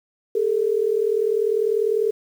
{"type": "tone pair together", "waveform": "sine", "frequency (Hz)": [408.5, 448.6], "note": ["G#4", "A4"], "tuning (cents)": [-29, 34], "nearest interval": "major second", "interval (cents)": 163, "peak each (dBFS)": [-21, -20], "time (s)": [0.35, 2.11], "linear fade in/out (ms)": 5, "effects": ["8-bit"]}